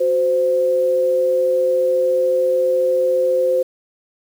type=tone pair together; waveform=sine; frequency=368.2 / 517.7 Hz; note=F#4 / C5; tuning=-8 / -18 cents; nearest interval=tritone; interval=590 cents; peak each=-23 / -14 dBFS; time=0-3.63 s; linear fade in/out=10 ms; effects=7-bit